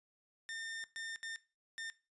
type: tone bursts at uneven times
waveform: sawtooth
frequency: 1810 Hz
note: A6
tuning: 48 cents sharp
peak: -38 dBFS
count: 4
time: 0.49-0.84 / 0.96-1.16 / 1.23-1.36 / 1.78-1.9 s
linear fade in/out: 0 ms
effects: noise-tail reverb RT60 0.3 s tail -18 dB re dry + resampled to 22050 Hz